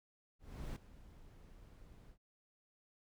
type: noise with ADSR envelope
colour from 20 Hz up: brown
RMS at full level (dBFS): -41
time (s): 0.39-2.18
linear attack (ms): 370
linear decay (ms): 6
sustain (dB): -17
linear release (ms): 85
effects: none